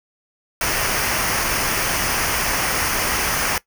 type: noise with comb filter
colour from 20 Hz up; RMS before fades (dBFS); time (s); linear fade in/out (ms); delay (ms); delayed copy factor
pink; -21; 0.61-3.58; 2; 0.26; -0.6
effects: noise-tail reverb RT60 0.1 s tail -19 dB re dry